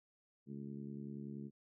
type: harmonic tone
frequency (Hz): 70.4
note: C#2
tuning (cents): +27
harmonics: 2 / 3 / 4 / 5 / 6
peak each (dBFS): -49 / -46 / -54 / -54 / -60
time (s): 0.46-1.51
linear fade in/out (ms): 50
effects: none